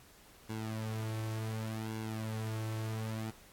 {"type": "tone with flanger", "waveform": "sawtooth", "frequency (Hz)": 110.3, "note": "A2", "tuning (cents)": 5, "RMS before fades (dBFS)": -38, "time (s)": [0.49, 3.31], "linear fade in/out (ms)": 10, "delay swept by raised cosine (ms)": [1.6, 4.2], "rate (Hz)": 0.68, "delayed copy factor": -0.75, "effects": ["pink hiss -59 dBFS RMS until 3.52 s", "AAC 64 kbps"]}